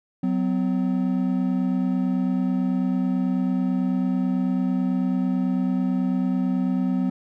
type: tone pair together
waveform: triangle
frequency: 185.6 / 254.7 Hz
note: F#3 / C4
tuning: +6 / -46 cents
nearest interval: perfect fourth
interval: 548 cents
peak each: -21 dBFS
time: 0.23-7.1 s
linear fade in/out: 5 ms
effects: none